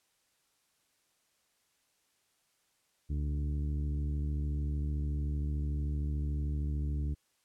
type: harmonic tone with a mistuned harmonic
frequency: 73.42 Hz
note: D2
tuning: in tune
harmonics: 1 / 2 / 3 / 4 / 5 / 6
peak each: -31 / -38 / -47 / -45 / -56 / -59 dBFS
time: 3.09-7.15 s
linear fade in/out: 20 ms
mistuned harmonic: 1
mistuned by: -40 cents
effects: white hiss -74 dBFS RMS until 7.44 s + low-pass 11000 Hz 12 dB/octave